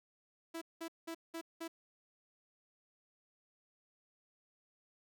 sawtooth tone bursts, 330 Hz, E4, 2 cents sharp, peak -37 dBFS, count 5, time 0.54-1.68 s, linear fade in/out 10 ms, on 76 ms, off 190 ms, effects none

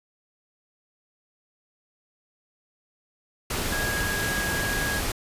sine tone in noise, 1646 Hz, G#6, 16 cents flat, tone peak -28 dBFS, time 3.72-5 s, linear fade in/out 5 ms, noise pink, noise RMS -28 dBFS, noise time 3.5-5.12 s, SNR -3 dB, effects resampled to 32000 Hz

